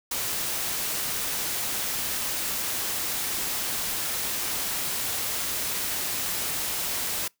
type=noise; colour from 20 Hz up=white; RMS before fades=-29 dBFS; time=0.11-7.28 s; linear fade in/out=5 ms; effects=noise-tail reverb RT60 0.2 s tail -26 dB re dry